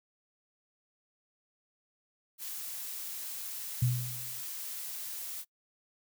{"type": "noise", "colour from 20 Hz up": "blue", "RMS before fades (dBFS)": -40, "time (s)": [2.38, 5.45], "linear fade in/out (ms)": 50}
{"type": "tone with exponential decay", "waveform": "sine", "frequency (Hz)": 123.47, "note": "B2", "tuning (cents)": 0, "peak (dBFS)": -22, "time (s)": [3.82, 4.42], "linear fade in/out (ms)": 5, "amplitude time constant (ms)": 130}
{"effects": ["noise-tail reverb RT60 0.1 s tail -23 dB re dry"]}